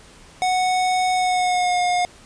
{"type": "tone with pitch glide", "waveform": "square", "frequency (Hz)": [738, 716.6], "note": ["F#5", "F5"], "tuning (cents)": [-5, 44], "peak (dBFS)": -18, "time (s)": [0.42, 2.05], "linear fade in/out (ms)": 0, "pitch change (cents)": -51, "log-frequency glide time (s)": [1.13, 1.81], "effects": ["pink hiss -47 dBFS RMS until 2.25 s", "resampled to 22050 Hz"]}